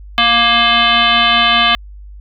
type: tone with frequency modulation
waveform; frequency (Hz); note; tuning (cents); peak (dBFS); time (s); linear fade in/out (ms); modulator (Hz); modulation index
sine; 2117; C7; +20; -8; 0.18-1.75; 0; 471; 3.1
effects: added 50 Hz sine -31 dBFS peak until 2.2 s